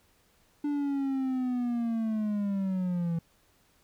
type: linear sweep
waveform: triangle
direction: down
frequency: 293.7 to 164.81 Hz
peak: -25 dBFS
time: 0.64-3.19 s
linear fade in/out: 5 ms
effects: pink hiss -66 dBFS RMS until 3.83 s